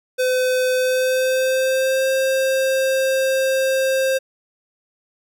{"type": "tone with pitch glide", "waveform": "square", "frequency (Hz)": [509, 529.7], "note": ["C5", "C5"], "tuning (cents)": [-48, 21], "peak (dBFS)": -17, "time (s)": [0.18, 4.19], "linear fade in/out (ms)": 20, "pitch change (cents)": 69, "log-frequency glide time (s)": [0.74, 2.08], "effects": []}